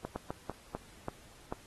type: slowing click train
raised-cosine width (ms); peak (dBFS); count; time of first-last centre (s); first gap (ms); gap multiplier
1; -22; 7; 0.05-1.525; 110; 1.32
effects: pink hiss -58 dBFS RMS until 1.66 s + AAC 32 kbps